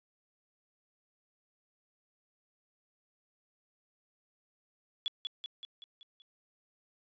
sine tone with echo, 3400 Hz, G#7, 40 cents sharp, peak -27 dBFS, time 5.06-5.08 s, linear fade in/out 0 ms, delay 190 ms, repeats 6, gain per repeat -5 dB, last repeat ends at 6.22 s, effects tanh soft clip ceiling -29 dBFS + resampled to 16000 Hz

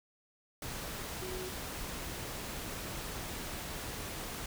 sine tone in noise, 370.3 Hz, F#4, 1 cent sharp, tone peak -40 dBFS, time 1.22-1.49 s, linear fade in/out 2 ms, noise pink, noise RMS -41 dBFS, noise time 0.62-4.46 s, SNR -2 dB, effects none

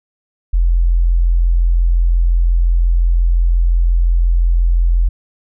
sine tone, 42.85 Hz, F1, 32 cents flat, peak -9 dBFS, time 0.53-5.09 s, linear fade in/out 10 ms, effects none

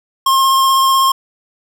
square tone with vibrato, 1069 Hz, C6, 37 cents sharp, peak -10 dBFS, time 0.26-1.12 s, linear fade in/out 5 ms, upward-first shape sine, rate 16 Hz, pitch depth 14 cents each way, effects none

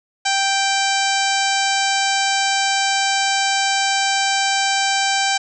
harmonic tone with a mistuned harmonic, 784 Hz, G5, in tune, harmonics 1 / 2 / 3 / 4 / 5 / 6 / 7 / 8 / 9 / 10, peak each -20 / -23 / -25 / -26 / -27 / -28 / -28 / -29 / -30 / -30 dBFS, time 0.25-5.38 s, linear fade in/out 10 ms, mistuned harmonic 4, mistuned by -22 cents, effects none

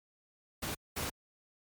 pink noise bursts at uneven times, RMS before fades -36 dBFS, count 2, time 0.62-0.75 / 0.96-1.1 s, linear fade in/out 10 ms, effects high-pass 60 Hz 12 dB/octave + MP3 96 kbps

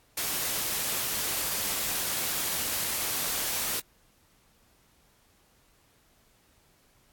white noise, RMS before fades -30 dBFS, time 0.17-3.8 s, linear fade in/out 5 ms, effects pink hiss -64 dBFS RMS until 7.12 s + AAC 64 kbps

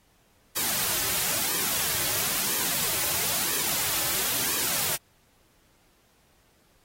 white noise with flanger, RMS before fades -27 dBFS, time 0.55-4.97 s, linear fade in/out 20 ms, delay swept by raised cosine 1.4 to 4.3 ms, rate 1 Hz, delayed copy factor -0.6, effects pink hiss -64 dBFS RMS until 6.84 s + AAC 48 kbps

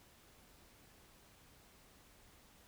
silence, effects pink hiss -64 dBFS RMS until 2.67 s

